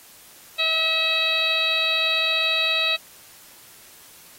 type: harmonic tone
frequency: 645 Hz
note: E5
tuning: 38 cents flat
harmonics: 1 / 2 / 3 / 4 / 5 / 6 / 7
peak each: -31 / -32 / -33 / -23 / -33 / -22 / -33 dBFS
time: 0.58-2.97 s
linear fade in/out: 20 ms
effects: white hiss -48 dBFS RMS until 4.38 s + AAC 48 kbps